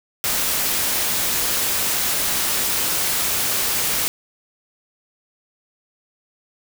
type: noise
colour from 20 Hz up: white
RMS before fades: -21 dBFS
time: 0.24-4.08 s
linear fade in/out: 0 ms
effects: none